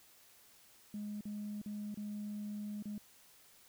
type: tone with dropouts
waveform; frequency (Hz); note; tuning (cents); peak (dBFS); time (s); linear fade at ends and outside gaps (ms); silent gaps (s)
sine; 208.2; G#3; +5; -38; 0.94-2.98; 2; 1.209-1.254 / 1.616-1.66 / 1.944-1.973 / 2.825-2.855
effects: tanh soft clip ceiling -36 dBFS + white hiss -63 dBFS RMS until 3.68 s